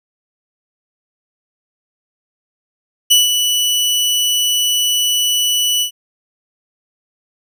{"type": "tone with ADSR envelope", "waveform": "sawtooth", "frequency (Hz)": 2960, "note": "F#7", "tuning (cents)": 0, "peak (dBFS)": -3, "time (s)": [3.1, 5.91], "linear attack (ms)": 15, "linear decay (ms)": 160, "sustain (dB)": -7, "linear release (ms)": 95, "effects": []}